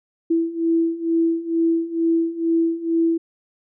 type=beating tone pair; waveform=sine; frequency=329.6 / 331.8 Hz; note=E4 / E4; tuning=0 / +11 cents; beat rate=2.2 Hz; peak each=-22 / -19 dBFS; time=0.3-3.18 s; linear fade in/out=10 ms; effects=none